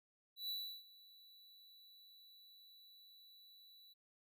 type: tone with ADSR envelope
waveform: square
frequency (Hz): 3951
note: B7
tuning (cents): 0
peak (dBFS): -40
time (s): 0.36-3.94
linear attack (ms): 130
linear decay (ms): 340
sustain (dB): -21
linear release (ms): 18
effects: none